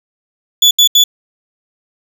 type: tone bursts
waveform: 35% pulse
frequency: 3447 Hz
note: A7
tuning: 36 cents flat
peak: -3 dBFS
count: 3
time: 0.62-1.04 s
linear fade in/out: 5 ms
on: 90 ms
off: 75 ms
effects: none